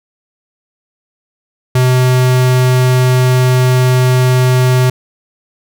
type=tone; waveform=square; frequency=127.3 Hz; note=C3; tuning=47 cents flat; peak=-8 dBFS; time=1.75-4.9 s; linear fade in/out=5 ms; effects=none